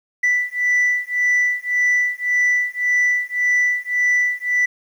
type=beating tone pair; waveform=sine; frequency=1975.5 / 1977.3 Hz; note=B6 / B6; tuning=0 / +2 cents; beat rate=1.8 Hz; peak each=-17 dBFS; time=0.23-4.66 s; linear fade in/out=10 ms; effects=tanh soft clip ceiling -12 dBFS + 8-bit